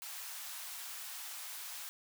white high-pass noise, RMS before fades -45 dBFS, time 0.02-1.89 s, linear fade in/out 0 ms, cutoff 750 Hz, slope 24 dB/octave, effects none

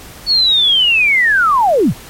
sine linear sweep, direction down, 4465 to 65.41 Hz, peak -8 dBFS, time 0.26-1.94 s, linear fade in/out 50 ms, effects pink hiss -35 dBFS RMS until 2.09 s + MP3 64 kbps

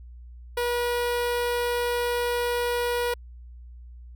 sawtooth tone with notch filter, 482.5 Hz, B4, 40 cents flat, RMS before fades -26 dBFS, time 0.57-3.14 s, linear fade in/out 5 ms, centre 6700 Hz, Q 1.9, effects added 60 Hz sine -41 dBFS peak until 4.15 s

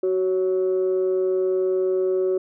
sine tone pair together, 373.8 / 555.2 Hz, F#4 / C#5, +18 / +3 cents, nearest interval perfect fifth, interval 685 cents, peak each -18 / -27 dBFS, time 0.03-2.38 s, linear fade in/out 5 ms, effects tanh soft clip ceiling -14 dBFS

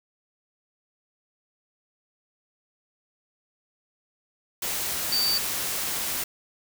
sine tone in noise, 4606 Hz, D8, 34 cents flat, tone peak -22 dBFS, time 5.12-5.38 s, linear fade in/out 5 ms, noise white, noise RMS -29 dBFS, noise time 4.62-6.24 s, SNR +4 dB, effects none

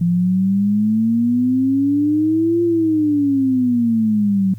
sine exponential two-way sweep, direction up then down, 169.9 to 345.4 to 187.5 Hz, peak -13 dBFS, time 0.01-4.54 s, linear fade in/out 5 ms, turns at 2.63 s, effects added 109 Hz sine -30 dBFS peak until 4.58 s + white hiss -58 dBFS RMS until 4.58 s

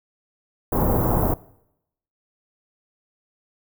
pink band-stop noise, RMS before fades -20 dBFS, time 0.72-1.34 s, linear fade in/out 5 ms, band 1000 to 15000 Hz, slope 24 dB/octave, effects noise-tail reverb RT60 0.8 s tail -21 dB re dry

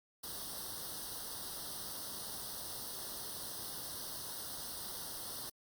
white noise with comb filter, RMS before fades -44 dBFS, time 0.23-5.5 s, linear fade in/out 10 ms, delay 0.21 ms, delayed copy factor +0.95, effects Opus 48 kbps

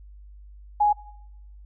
sine tone, 832 Hz, G#5, 3 cents sharp, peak -16 dBFS, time 0.8-0.93 s, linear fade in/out 10 ms, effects noise-tail reverb RT60 0.8 s tail -20 dB re dry + added 50 Hz sine -43 dBFS peak until 1.65 s

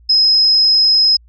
sine tone, 5110 Hz, D#8, 45 cents sharp, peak -8 dBFS, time 0.09-1.17 s, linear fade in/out 10 ms, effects added 58 Hz sine -43 dBFS peak until 1.28 s

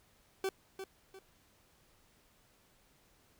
40% pulse tone with echo, 383.8 Hz, G4, 37 cents flat, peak -31 dBFS, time 0.44-0.49 s, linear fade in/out 2 ms, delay 350 ms, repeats 2, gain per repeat -9 dB, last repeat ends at 1.19 s, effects pink hiss -68 dBFS RMS until 3.39 s

